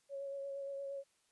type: tone with vibrato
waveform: sine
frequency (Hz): 554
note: C#5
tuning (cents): -1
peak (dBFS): -40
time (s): 0.09-1.04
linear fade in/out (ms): 50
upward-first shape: sine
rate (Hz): 8.6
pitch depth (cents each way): 18
effects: white hiss -75 dBFS RMS until 1.31 s + resampled to 24000 Hz